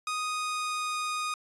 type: tone with pitch glide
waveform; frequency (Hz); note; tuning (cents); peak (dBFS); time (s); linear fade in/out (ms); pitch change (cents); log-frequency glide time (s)
sawtooth; 1244.5 to 1236.6; D#6 to D#6; 0 to -11; -26; 0.07-1.34; 2; -11; 0.25-0.92
effects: resampled to 24000 Hz